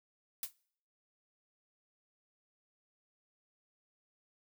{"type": "noise with exponential decay", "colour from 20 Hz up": "blue", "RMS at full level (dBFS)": -33, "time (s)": [0.43, 0.53], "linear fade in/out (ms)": 2, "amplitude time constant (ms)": 20, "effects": ["noise-tail reverb RT60 0.6 s tail -24 dB re dry"]}